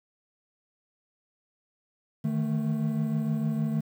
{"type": "tone cluster", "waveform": "triangle", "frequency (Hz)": [153.1, 159.6, 221], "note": ["D#3", "D#3", "A3"], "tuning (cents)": [-28, 44, 8], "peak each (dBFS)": [-27, -33, -26], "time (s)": [2.24, 3.81], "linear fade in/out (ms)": 10, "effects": ["9-bit"]}